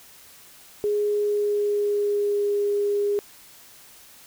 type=tone with pitch glide; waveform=sine; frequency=415.3 to 408.6 Hz; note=G#4 to G#4; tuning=0 to -28 cents; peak=-20 dBFS; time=0.84-3.19 s; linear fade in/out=0 ms; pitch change=-28 cents; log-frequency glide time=1.09-2.53 s; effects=white hiss -49 dBFS RMS until 4.26 s